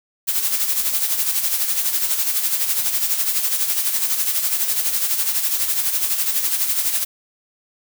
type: noise with tremolo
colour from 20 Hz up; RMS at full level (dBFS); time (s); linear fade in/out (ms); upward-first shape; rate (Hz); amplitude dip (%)
blue; -18; 0.27-7.05; 20; sine; 12; 55
effects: none